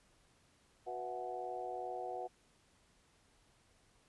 harmonic tone with a mistuned harmonic, 122.7 Hz, B2, 11 cents flat, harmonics 3 / 4 / 5 / 6 / 7, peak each -47 / -46 / -48 / -42 / -55 dBFS, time 0.86-2.28 s, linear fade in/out 20 ms, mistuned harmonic 5, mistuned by +110 cents, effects pink hiss -70 dBFS RMS until 4.08 s + resampled to 24000 Hz

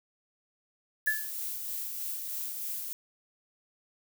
violet noise with tremolo, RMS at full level -35 dBFS, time 1.06-2.93 s, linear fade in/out 0 ms, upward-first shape sine, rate 3.2 Hz, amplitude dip 30%
sine tone with exponential decay, 1725 Hz, A6, 35 cents flat, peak -21 dBFS, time 1.07-1.31 s, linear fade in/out 5 ms, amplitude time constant 51 ms
effects none

